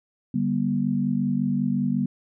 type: chord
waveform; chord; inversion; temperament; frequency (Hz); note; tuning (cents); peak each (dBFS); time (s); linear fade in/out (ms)
sine; G major; second; equal with one note detuned; 146.83 / 196 / 241.4; D3 / G3 / B3; 0 / 0 / -39; -28 / -25 / -24; 0.34-2.06; 5
effects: none